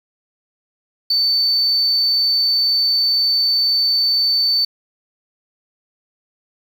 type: tone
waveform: triangle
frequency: 4531 Hz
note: C#8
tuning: 37 cents sharp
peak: -11 dBFS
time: 1.1-4.65 s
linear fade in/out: 5 ms
effects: tanh soft clip ceiling -10 dBFS + 7-bit